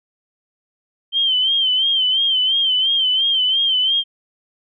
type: tone with vibrato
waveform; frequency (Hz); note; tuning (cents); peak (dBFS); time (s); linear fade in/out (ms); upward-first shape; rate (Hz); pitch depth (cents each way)
sine; 3118; G7; -10; -14; 1.12-4.04; 50; sine; 2.9; 73
effects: none

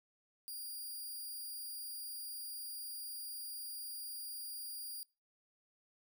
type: tone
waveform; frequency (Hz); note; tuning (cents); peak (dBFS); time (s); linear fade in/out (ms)
5% pulse; 4808; D8; +40; -36; 0.48-5.03; 0
effects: noise-tail reverb RT60 0.3 s tail -25 dB re dry

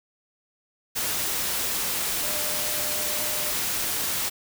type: tone in noise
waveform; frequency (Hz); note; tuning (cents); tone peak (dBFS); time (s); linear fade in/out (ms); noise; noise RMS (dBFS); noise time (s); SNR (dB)
sine; 601; D5; +40; -37; 2.22-3.52; 20; white; -27; 0.95-4.3; -13
effects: none

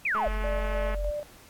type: exponential sweep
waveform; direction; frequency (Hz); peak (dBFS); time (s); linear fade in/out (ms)
sine; down; 2637 to 555; -24; 0.05-0.28; 5
type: click train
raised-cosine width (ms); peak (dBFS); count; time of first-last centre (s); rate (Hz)
0.5; -22; 172; 0.15-0.945; 215
type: tone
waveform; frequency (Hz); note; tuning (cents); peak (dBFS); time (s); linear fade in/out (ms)
sine; 46.25; F#1; 0; -27; 0.26-1.11; 10
type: tone with tremolo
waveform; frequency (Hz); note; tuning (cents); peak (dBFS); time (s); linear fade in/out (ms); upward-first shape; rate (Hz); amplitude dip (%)
sine; 592; D5; +14; -29; 0.44-1.23; 0; square; 3.3; 45
effects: pink hiss -53 dBFS RMS until 1.49 s + AAC 64 kbps

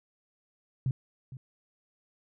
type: tone with echo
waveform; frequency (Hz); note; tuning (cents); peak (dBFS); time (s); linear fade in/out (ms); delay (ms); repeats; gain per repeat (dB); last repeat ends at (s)
sine; 130; C3; -11; -25; 0.86-0.91; 2; 460; 1; -15; 1.37
effects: none

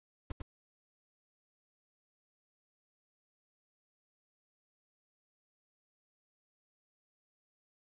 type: noise with echo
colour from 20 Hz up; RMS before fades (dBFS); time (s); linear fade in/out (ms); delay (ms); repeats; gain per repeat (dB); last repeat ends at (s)
brown; -35; 0.3-0.32; 5; 100; 1; -3; 0.42
effects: resampled to 8000 Hz

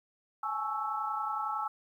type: chord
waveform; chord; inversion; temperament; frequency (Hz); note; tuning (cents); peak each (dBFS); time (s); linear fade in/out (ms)
sine; A major seventh; third; equal with one note detuned; 830.6 / 861.4 / 1108.7 / 1318.5; G#5 / A5 / C#6 / E6; 0 / -37 / 0 / 0; -39 / -37 / -39 / -34; 0.43-1.68; 5
effects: 11-bit

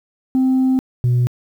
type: tone pair in turn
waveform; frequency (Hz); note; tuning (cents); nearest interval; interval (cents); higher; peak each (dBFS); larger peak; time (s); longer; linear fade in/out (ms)
sine; 260.4 / 122.89; C4 / B2; -8 / -8; octave + minor second; 1300; first; -10; neither; 0.35-0.79 / 1.04-1.27; first; 0
effects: tanh soft clip ceiling -11 dBFS + 8-bit

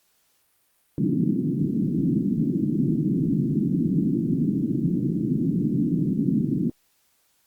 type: band-pass noise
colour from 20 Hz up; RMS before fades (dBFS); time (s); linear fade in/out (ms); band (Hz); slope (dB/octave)
pink; -23; 0.98-6.7; 2; 140 to 320; 48
effects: white hiss -66 dBFS RMS until 7.46 s + Opus 48 kbps

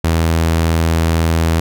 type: tone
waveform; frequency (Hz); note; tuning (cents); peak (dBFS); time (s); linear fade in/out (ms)
sawtooth; 82; E2; -9; -8; 0.04-1.6; 5
effects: none

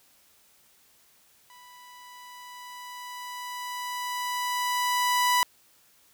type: tone with level ramp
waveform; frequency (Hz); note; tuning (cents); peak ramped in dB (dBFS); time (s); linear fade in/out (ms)
sawtooth; 987.8; B5; 0; -46 to -16; 1.5-5.43; 0
effects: white hiss -61 dBFS RMS until 6.13 s

